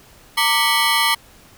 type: ring-modulated tone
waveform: 15% pulse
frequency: 1046.5 Hz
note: C6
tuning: in tune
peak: -5 dBFS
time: 0.37-1.15 s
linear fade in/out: 10 ms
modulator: 129 Hz
effects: pink hiss -48 dBFS RMS until 1.57 s